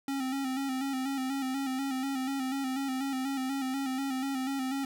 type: tone with vibrato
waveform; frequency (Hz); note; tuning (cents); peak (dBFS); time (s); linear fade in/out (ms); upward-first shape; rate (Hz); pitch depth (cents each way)
square; 267.1; C4; +36; -31; 0.08-4.85; 2; square; 4.1; 46
effects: none